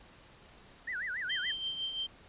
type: tone with vibrato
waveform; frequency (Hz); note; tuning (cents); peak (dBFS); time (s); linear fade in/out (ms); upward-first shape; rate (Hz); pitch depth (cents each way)
sine; 1711; A6; -49; -34; 0.87-1.52; 10; sine; 7; 290
type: tone with tremolo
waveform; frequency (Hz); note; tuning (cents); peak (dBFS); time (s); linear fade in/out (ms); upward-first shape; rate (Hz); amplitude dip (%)
sine; 3136; G7; 0; -31; 1.29-2.07; 10; triangle; 5.9; 60
effects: pink hiss -57 dBFS RMS until 2.28 s + resampled to 8000 Hz